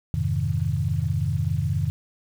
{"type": "chord", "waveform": "sine", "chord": "F minor seventh", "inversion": "none", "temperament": "equal", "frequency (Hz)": [87.31, 103.83, 130.81, 155.56], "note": ["F2", "Ab2", "C3", "Eb3"], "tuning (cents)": [0, 0, 0, 0], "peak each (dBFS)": -27, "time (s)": [0.14, 1.9], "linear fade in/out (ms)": 0, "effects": ["8-bit"]}